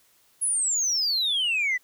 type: exponential sweep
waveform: sine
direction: down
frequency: 10760 to 1943 Hz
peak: -20 dBFS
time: 0.41-1.78 s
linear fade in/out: 20 ms
effects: tanh soft clip ceiling -20 dBFS + white hiss -62 dBFS RMS until 1.83 s